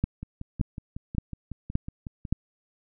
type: two click trains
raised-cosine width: 5 ms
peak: -23 / -11 dBFS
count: 12 / 5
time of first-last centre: 0.23-2.252 / 0.04-2.326 s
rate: 5.44 / 1.75 Hz
effects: none